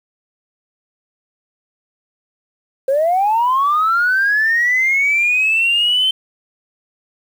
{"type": "linear sweep", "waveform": "sine", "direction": "up", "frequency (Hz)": [520, 3097], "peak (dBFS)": -11, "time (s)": [2.88, 6.11], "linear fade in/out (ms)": 5, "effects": ["tanh soft clip ceiling -8 dBFS", "7-bit"]}